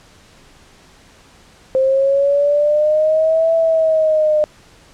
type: linear two-way sweep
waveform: sine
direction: up then down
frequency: 523.3 to 659.3 to 604 Hz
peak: -11 dBFS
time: 1.75-4.44 s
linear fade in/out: 0 ms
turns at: 3.54 s
effects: pink hiss -47 dBFS RMS until 4.93 s + low-pass 8000 Hz 12 dB/octave

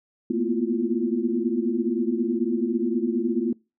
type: tone cluster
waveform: sine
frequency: 223.9 / 238.5 / 247.9 / 336 / 353.9 Hz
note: A3 / A#3 / B3 / E4 / F4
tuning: +30 / +40 / +7 / +33 / +23 cents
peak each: -28 dBFS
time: 0.3-3.53 s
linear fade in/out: 5 ms
effects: noise-tail reverb RT60 0.3 s tail -26 dB re dry

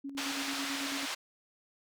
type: tone with tremolo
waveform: sine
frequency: 277 Hz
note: C#4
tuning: 1 cent flat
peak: -36 dBFS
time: 0.04-1.06 s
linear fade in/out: 10 ms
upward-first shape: square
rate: 9.1 Hz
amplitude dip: 50%
type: band-pass noise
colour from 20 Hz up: white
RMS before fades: -37 dBFS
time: 0.17-1.15 s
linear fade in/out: 10 ms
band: 630 to 4400 Hz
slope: 12 dB/octave
effects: none

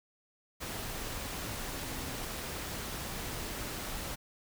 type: tone in noise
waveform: sine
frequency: 261.6 Hz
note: C4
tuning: in tune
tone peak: -47 dBFS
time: 1.72-2.13 s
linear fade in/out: 20 ms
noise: pink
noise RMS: -39 dBFS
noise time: 0.6-4.16 s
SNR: -11 dB
effects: none

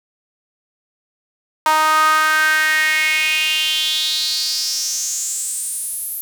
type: tone with high-pass filter sweep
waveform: sawtooth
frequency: 311.1 Hz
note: D#4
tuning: in tune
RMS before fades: -18 dBFS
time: 1.66-6.21 s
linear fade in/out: 0 ms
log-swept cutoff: 1000 to 12000 Hz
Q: 5.5
effects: none

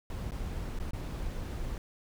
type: noise with dropouts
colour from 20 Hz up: brown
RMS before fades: -36 dBFS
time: 0.1-1.78 s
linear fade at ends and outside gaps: 1 ms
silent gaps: 0.309-0.319 / 0.789-0.799 / 0.909-0.933 s
effects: none

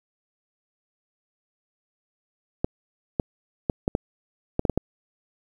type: clicks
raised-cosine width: 2 ms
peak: -8 dBFS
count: 9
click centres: 2.645 / 3.198 / 3.698 / 3.879 / 3.951 / 4.594 / 4.652 / 4.697 / 4.776 s
effects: 8-bit

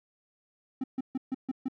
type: tone bursts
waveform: triangle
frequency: 261.6 Hz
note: C4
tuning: in tune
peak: -26 dBFS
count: 6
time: 0.81-1.684 s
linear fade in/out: 5 ms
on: 29 ms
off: 140 ms
effects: none

